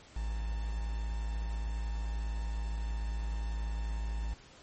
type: tone with quantisation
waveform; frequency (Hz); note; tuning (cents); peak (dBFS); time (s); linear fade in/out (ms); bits
triangle; 54.5; A1; -16; -30; 0.16-4.34; 5; 8
effects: pink hiss -56 dBFS RMS until 4.62 s + MP3 32 kbps